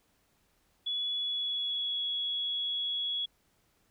sine tone with pitch glide, 3400 to 3355 Hz, G#7 to G#7, +40 to +17 cents, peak -30 dBFS, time 0.86-3.26 s, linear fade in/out 10 ms, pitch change -23 cents, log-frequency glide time 1.14-2.04 s, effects pink hiss -71 dBFS RMS until 3.9 s

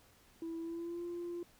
sine tone with pitch glide, 329.6 to 346.6 Hz, E4 to F4, 0 to -13 cents, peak -37 dBFS, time 0.42-1.43 s, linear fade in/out 2 ms, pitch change +87 cents, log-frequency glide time 0.61-1.02 s, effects tanh soft clip ceiling -36 dBFS + pink hiss -65 dBFS RMS until 1.59 s

